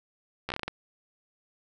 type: slowing click train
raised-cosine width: 0.3 ms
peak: -16 dBFS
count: 8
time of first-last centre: 0.49-0.68 s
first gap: 13 ms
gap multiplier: 1.24
effects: none